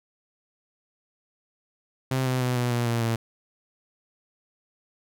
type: tone with pitch steps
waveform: sawtooth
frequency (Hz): 130.9 / 128.06 / 125.28 / 122.56 / 119.9 / 117.29 / 114.75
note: C3 / C3 / B2 / B2 / A#2 / A#2 / A#2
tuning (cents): +1 / -37 / +25 / -13 / +49 / +11 / -27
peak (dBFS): -19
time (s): 2.11-3.16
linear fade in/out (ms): 5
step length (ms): 150
effects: none